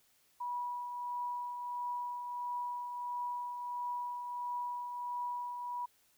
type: tone with tremolo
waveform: sine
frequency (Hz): 975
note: B5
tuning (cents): -23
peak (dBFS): -34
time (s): 0.4-5.86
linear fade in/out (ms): 10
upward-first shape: triangle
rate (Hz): 1.5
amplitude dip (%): 45
effects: white hiss -70 dBFS RMS until 6.17 s